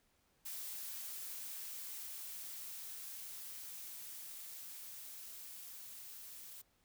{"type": "noise with level ramp", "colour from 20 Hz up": "blue", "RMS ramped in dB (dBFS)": [-45, -52], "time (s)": [0.45, 6.62], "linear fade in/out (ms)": 10, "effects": ["pink hiss -75 dBFS RMS until 6.84 s"]}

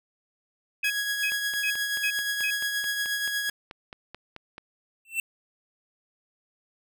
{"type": "tone bursts", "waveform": "sine", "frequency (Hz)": 2530, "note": "D#7", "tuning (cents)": 28, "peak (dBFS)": -25, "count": 5, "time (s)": [0.83, 2.505], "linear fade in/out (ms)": 5, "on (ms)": 71, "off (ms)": 330}
{"type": "tone with tremolo", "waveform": "sawtooth", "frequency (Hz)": 1661.2, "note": "G#6", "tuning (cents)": 0, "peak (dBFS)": -21, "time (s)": [0.84, 3.5], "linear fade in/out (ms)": 5, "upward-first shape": "triangle", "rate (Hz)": 8.4, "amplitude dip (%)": 45}
{"type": "click train", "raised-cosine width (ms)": 0.3, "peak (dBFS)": -24, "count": 16, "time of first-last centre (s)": [1.32, 4.581], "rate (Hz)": 4.6}
{"type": "tone with exponential growth", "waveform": "square", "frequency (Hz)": 2686, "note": "E7", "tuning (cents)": 32, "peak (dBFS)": -22, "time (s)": [5.05, 5.2], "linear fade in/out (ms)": 2, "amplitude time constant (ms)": 32}
{"effects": []}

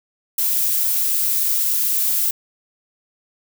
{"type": "noise", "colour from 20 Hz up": "violet", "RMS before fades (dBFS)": -19, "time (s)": [0.38, 2.31], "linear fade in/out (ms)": 5, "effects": []}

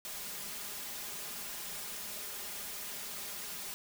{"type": "noise with comb filter", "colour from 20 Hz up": "white", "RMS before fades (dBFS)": -42, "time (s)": [0.05, 3.74], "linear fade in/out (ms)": 0, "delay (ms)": 4.9, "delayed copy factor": 0.75, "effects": []}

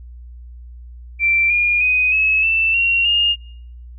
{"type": "tone with pitch steps", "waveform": "sine", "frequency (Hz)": [2349, 2423, 2500, 2579, 2661, 2745, 2832], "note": ["D7", "D#7", "D#7", "E7", "E7", "F7", "F7"], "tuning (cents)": [0, -47, 8, -39, 16, -31, 23], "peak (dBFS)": -13, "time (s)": [1.19, 3.36], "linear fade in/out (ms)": 50, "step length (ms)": 310, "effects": ["noise-tail reverb RT60 0.7 s tail -23 dB re dry", "added 60 Hz sine -34 dBFS peak until 3.98 s"]}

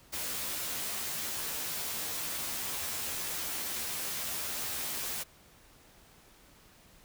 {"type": "noise with comb filter", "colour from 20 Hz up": "white", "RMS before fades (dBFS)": -36, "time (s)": [0.12, 5.24], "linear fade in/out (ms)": 20, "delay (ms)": 13, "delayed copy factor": 0.75, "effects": ["pink hiss -59 dBFS RMS until 7.04 s"]}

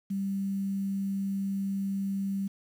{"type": "tone with quantisation", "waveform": "sine", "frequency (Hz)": 196, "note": "G3", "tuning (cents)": 0, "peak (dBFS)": -28, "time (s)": [0.1, 2.48], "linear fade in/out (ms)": 10, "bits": 9, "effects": []}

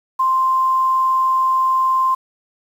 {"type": "tone", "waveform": "sine", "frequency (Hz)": 1046.5, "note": "C6", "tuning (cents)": 0, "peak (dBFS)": -13, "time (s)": [0.19, 2.15], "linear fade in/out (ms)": 10, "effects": ["7-bit"]}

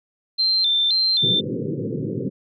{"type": "tone with vibrato", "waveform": "sine", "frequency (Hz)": 3842, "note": "B7", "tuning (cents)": -48, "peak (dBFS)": -16, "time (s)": [0.38, 1.41], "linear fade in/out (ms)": 20, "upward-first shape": "square", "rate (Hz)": 1.9, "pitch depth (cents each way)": 130}
{"type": "band-pass noise", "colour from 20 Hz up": "pink", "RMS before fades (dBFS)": -26, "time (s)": [1.22, 2.3], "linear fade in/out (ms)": 20, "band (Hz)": [110, 510], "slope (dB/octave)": 96}
{"effects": []}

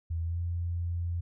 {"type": "tone with pitch glide", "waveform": "sine", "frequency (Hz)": [82.8, 86.07], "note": ["E2", "F2"], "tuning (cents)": [8, -25], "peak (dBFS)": -29, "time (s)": [0.1, 1.21], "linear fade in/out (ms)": 10, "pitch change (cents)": 67, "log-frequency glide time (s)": [0.23, 0.39], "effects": []}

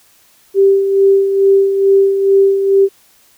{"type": "tone with tremolo", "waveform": "sine", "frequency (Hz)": 392, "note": "G4", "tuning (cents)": 0, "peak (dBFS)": -5, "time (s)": [0.54, 2.89], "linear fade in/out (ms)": 50, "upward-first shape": "sine", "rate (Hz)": 2.3, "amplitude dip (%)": 55, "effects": ["white hiss -50 dBFS RMS until 3.37 s"]}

